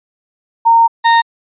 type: tone pair in turn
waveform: sine / 35% pulse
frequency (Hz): 920 / 923.9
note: A#5 / A#5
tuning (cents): -23 / -16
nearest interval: unison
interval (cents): 7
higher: second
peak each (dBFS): -5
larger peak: neither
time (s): 0.65-0.88 / 1.04-1.22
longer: first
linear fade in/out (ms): 20
effects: resampled to 8000 Hz